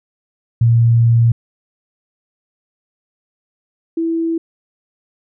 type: tone pair in turn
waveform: sine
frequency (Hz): 116.54 / 329.6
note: A#2 / E4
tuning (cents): 0 / 0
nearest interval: octave + tritone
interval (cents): 1800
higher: second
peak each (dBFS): -8 / -15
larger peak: first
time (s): 0.61-1.32 / 3.97-4.38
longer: first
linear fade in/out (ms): 5
effects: none